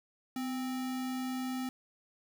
sine tone with sample-and-hold, 254.7 Hz, C4, 46 cents flat, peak -33 dBFS, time 0.36-1.69 s, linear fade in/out 2 ms, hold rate 1050 Hz, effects none

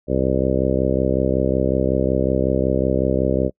harmonic tone, 65.41 Hz, C2, in tune, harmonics 1 / 2 / 3 / 4 / 5 / 6 / 7 / 8 / 9, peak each -25 / -25 / -25 / -25 / -25 / -25 / -25 / -25 / -25 dBFS, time 0.07-3.51 s, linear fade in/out 50 ms, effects noise-tail reverb RT60 0.1 s tail -26 dB re dry

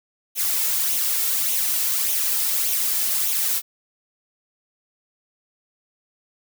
blue noise with flanger, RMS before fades -22 dBFS, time 0.35-3.62 s, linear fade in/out 50 ms, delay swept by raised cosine 0.31 to 2.31 ms, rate 1.7 Hz, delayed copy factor +0.5, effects none

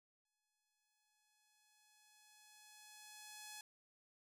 5% pulse tone with exponential growth, 848 Hz, G#5, 36 cents sharp, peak -38 dBFS, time 0.25-3.61 s, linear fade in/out 2 ms, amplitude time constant 730 ms, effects none

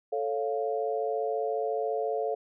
sine chord, A augmented, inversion none, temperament equal, 440 / 554.4 / 698.5 Hz, A4 / C#5 / E#5, 0 / 0 / 0 cents, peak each -30 / -33 / -32 dBFS, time 0.12-2.35 s, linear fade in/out 10 ms, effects none

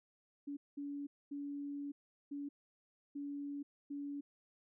sine tone bursts at uneven times, 285.1 Hz, C#4, 49 cents sharp, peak -40 dBFS, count 6, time 0.47-0.57 / 0.77-1.07 / 1.31-1.92 / 2.31-2.49 / 3.15-3.63 / 3.9-4.21 s, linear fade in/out 10 ms, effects none

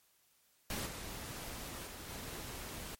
pink noise with level steps, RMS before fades -39 / -45 / -48 / -45 dBFS, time 0.7-2.95 s, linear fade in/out 2 ms, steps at 0.85 / 1.86 / 2.08 s, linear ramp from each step 20 ms, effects white hiss -71 dBFS RMS until 2.99 s + MP3 64 kbps

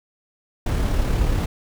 brown noise with amplitude modulation, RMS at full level -19 dBFS, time 0.66-1.46 s, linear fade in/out 5 ms, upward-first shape sine, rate 36.3 Hz, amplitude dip 30%, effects none

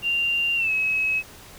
sine tone with pitch glide, 2781 to 2565 Hz, F7 to E7, -8 to -48 cents, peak -20 dBFS, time 0.02-1.23 s, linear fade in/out 50 ms, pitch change -140 cents, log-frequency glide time 0.56-0.72 s, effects pink hiss -45 dBFS RMS until 1.58 s

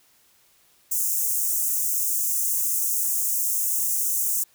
white high-pass noise, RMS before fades -24 dBFS, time 0.91-4.44 s, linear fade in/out 10 ms, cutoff 6300 Hz, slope 48 dB/octave, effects white hiss -60 dBFS RMS until 4.54 s

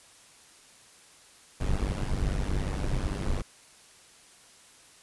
brown noise with amplitude modulation, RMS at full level -25 dBFS, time 1.6-3.42 s, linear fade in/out 10 ms, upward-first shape sine, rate 97.5 Hz, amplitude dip 85%, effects white hiss -55 dBFS RMS until 5.02 s + resampled to 24000 Hz

